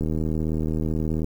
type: click train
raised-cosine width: 3 ms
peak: -14 dBFS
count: 98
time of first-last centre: 0.01-1.244 s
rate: 78.6 Hz
effects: 8-bit

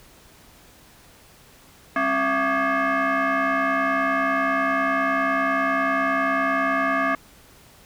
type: tone with frequency modulation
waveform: sine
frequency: 270 Hz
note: C#4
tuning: 45 cents flat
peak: -18 dBFS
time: 1.96-7.15 s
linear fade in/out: 2 ms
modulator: 470 Hz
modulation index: 3.6
effects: tanh soft clip ceiling -14 dBFS + pink hiss -51 dBFS RMS until 7.85 s

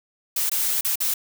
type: noise with dropouts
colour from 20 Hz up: blue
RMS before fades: -23 dBFS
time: 0.36-1.14 s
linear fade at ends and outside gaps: 5 ms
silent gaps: 0.496-0.515 / 0.81-0.847 / 0.957-1.003 s
effects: none

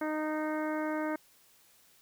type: harmonic tone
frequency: 308.4 Hz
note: D#4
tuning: 15 cents flat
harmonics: 1 / 2 / 3 / 4 / 5 / 6 / 7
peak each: -33 / -36 / -40 / -43 / -42 / -47 / -48 dBFS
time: 0.01-1.16 s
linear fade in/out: 5 ms
effects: white hiss -63 dBFS RMS until 2.01 s

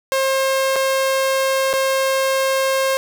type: tone with dropouts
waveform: sawtooth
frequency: 534 Hz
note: C5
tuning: 35 cents sharp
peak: -12 dBFS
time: 0.12-2.97 s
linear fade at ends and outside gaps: 0 ms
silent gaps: 0.758-0.762 / 1.73-1.737 s
effects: none

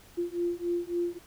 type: beating tone pair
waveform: sine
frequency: 345.6 / 349.2 Hz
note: F4 / F4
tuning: -18 / 0 cents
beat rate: 3.6 Hz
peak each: -31 dBFS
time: 0.17-1.19 s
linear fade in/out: 20 ms
effects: pink hiss -55 dBFS RMS until 1.26 s

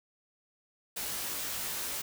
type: noise with comb filter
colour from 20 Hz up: white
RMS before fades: -36 dBFS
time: 0.96-2.02 s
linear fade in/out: 10 ms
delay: 18 ms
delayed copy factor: +0.9
effects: none

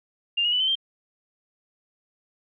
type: tone with pitch steps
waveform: sine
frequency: 2800 / 2887 / 2977 / 3069 / 3165 Hz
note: F7 / F#7 / F#7 / G7 / G7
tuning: +4 / -43 / +10 / -37 / +16 cents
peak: -20 dBFS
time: 0.37-0.755 s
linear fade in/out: 10 ms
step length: 77 ms
effects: none

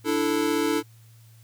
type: chord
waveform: square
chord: D suspended second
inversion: none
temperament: equal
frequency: 293.7 / 329.6 / 440 Hz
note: D4 / E4 / A4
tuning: 0 / 0 / 0 cents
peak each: -27 dBFS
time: 0.04-0.83 s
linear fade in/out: 50 ms
effects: added 113 Hz sine -49 dBFS peak until 1.43 s + white hiss -60 dBFS RMS until 1.43 s

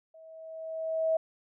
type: tone with level ramp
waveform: sine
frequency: 644 Hz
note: E5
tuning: 41 cents flat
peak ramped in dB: -50 to -22 dBFS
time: 0.14-1.17 s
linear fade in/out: 5 ms
effects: none

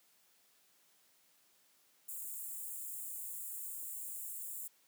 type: high-pass noise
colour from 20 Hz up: white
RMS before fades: -44 dBFS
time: 2.08-4.68 s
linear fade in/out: 10 ms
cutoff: 7100 Hz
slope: 96 dB/octave
effects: white hiss -70 dBFS RMS until 4.87 s + high-pass 150 Hz 12 dB/octave

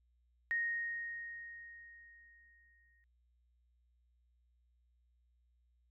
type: tone with exponential decay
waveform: sine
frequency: 1864.7 Hz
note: A#6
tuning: in tune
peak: -31 dBFS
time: 0.51-3.04 s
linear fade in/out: 0 ms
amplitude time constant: 550 ms
effects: added 60 Hz sine -70 dBFS peak until 5.9 s

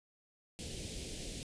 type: band-stop noise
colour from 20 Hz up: pink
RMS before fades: -43 dBFS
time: 0.59-1.43 s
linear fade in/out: 0 ms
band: 530 to 2600 Hz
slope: 24 dB/octave
effects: resampled to 22050 Hz

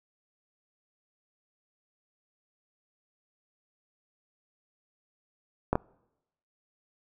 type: clicks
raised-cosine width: 1 ms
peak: -10 dBFS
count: 2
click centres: 5.73 / 5.755 s
effects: noise-tail reverb RT60 0.9 s tail -26 dB re dry

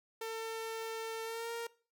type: tone with pitch glide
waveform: sawtooth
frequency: 449.2 to 465.3 Hz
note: A4 to A#4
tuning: +36 to -3 cents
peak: -34 dBFS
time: 0.21-1.67 s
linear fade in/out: 5 ms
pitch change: +61 cents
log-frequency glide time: 1.22-1.52 s
effects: noise-tail reverb RT60 0.4 s tail -21 dB re dry

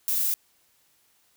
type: noise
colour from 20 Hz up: violet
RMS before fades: -25 dBFS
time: 0.08-0.34 s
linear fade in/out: 0 ms
effects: white hiss -65 dBFS RMS until 1.36 s

